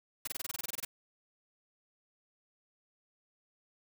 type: noise bursts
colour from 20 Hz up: white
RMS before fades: -37 dBFS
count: 13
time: 0.25-0.85 s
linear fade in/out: 5 ms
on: 24 ms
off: 24 ms
effects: none